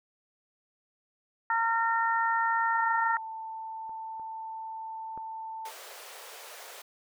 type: harmonic tone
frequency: 457.4 Hz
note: A#4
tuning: 33 cents flat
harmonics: 2 / 3 / 4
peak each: -27 / -29 / -31 dBFS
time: 1.5-3.17 s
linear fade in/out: 2 ms
type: tone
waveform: sine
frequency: 889 Hz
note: A5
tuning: 18 cents sharp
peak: -36 dBFS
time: 2.72-5.72 s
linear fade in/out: 50 ms
type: clicks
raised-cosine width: 1 ms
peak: -40 / -39 / -31 dBFS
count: 3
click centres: 3.894 / 4.197 / 5.176 s
type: high-pass noise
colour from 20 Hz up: pink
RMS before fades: -46 dBFS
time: 5.65-6.82 s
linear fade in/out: 5 ms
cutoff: 430 Hz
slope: 48 dB/octave
effects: none